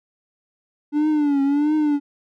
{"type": "tone with vibrato", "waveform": "triangle", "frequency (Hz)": 291.3, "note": "D4", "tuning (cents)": -14, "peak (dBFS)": -14, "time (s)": [0.92, 2], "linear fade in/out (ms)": 50, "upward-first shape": "triangle", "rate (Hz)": 1.5, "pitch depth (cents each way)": 110, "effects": []}